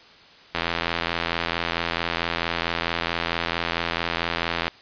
click train, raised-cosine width 0.3 ms, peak -7 dBFS, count 350, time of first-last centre 0.55-4.68 s, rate 84.5 Hz, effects white hiss -49 dBFS RMS until 4.81 s + resampled to 11025 Hz

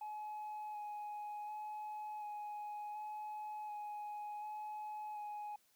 sine tone with vibrato, 842 Hz, G#5, 24 cents sharp, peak -40 dBFS, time 0.01-5.56 s, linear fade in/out 5 ms, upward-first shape square, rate 0.68 Hz, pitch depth 12 cents each way, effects tanh soft clip ceiling -41 dBFS + white hiss -73 dBFS RMS until 5.75 s

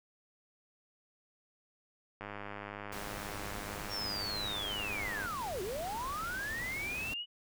click train, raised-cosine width 0.5 ms, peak -27 dBFS, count 312, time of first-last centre 2.21-5.259 s, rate 102 Hz
pink noise, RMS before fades -44 dBFS, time 2.92-7.14 s, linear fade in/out 5 ms
sine linear two-way sweep, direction down then up, 5588 to 349.2 to 2967 Hz, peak -36 dBFS, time 3.89-7.26 s, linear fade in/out 50 ms, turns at 5.62 s
effects none

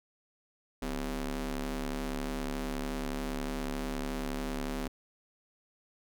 sawtooth ring-modulated tone, 145.1 Hz, D3, 21 cents flat, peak -26 dBFS, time 0.82-4.88 s, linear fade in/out 5 ms, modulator 108 Hz, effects none

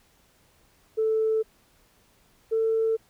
sine tone pair in turn, 440 / 446.9 Hz, A4 / A4, 0 / +27 cents, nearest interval unison, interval 27 cents, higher second, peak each -20 dBFS, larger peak neither, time 0.97-1.43 / 2.51-2.97 s, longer neither, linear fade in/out 20 ms, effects tanh soft clip ceiling -16 dBFS + pink hiss -62 dBFS RMS until 3.09 s

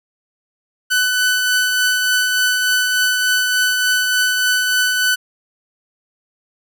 sawtooth tone with tremolo, 1499 Hz, F#6, 22 cents sharp, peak -9 dBFS, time 0.9-5.16 s, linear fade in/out 20 ms, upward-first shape triangle, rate 3.4 Hz, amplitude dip 35%, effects none

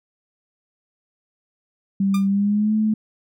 sine tone with pitch glide, 195.9 to 216.1 Hz, G3 to A3, -1 to -31 cents, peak -16 dBFS, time 2-2.94 s, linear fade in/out 5 ms, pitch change +170 cents, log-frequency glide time 2.27-2.74 s
sawtooth tone with exponential decay, 1200 Hz, D6, 37 cents sharp, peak -22 dBFS, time 2.14-2.28 s, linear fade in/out 5 ms, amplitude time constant 30 ms
effects none

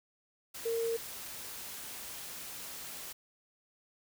sine tone in noise, 459.2 Hz, A#4, 26 cents flat, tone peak -30 dBFS, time 0.65-0.97 s, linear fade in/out 10 ms, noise white, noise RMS -44 dBFS, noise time 0.54-3.13 s, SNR +11 dB, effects none

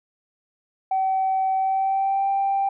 sine tone with pitch glide, 764 to 786.4 Hz, G5 to G5, -45 to +5 cents, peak -18 dBFS, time 0.91-2.69 s, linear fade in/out 5 ms, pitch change +50 cents, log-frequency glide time 1.56-2.28 s, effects tanh soft clip ceiling -15 dBFS

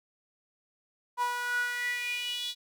sawtooth tone with high-pass filter sweep, 487.5 Hz, B4, 23 cents flat, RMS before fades -32 dBFS, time 1.17-2.55 s, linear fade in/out 50 ms, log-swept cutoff 980 to 3700 Hz, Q 8, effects none

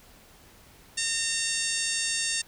harmonic tone, 913 Hz, A#5, 36 cents flat, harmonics 2 / 3 / 4 / 5 / 6 / 7 / 8 / 9 / 10, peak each -35 / -35 / -35 / -35 / -35 / -35 / -35 / -35 / -35 dBFS, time 0.97-2.42 s, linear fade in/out 10 ms, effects pink hiss -54 dBFS RMS until 2.47 s

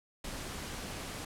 pink noise with amplitude modulation, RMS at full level -39 dBFS, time 0.24-1.25 s, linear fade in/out 5 ms, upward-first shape sine, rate 239 Hz, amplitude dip 45%, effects low-pass 11000 Hz 12 dB/octave

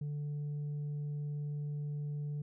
sine tone with tanh clipping, 146.83 Hz, D3, in tune, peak -36 dBFS, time 0.01-2.42 s, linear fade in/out 5 ms, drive 2 dB, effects none

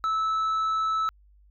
sine tone with tanh clipping, 1307 Hz, E6, 15 cents flat, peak -24 dBFS, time 0.04-1.09 s, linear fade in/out 0 ms, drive 4 dB, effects added 50 Hz sine -54 dBFS peak until 1.5 s

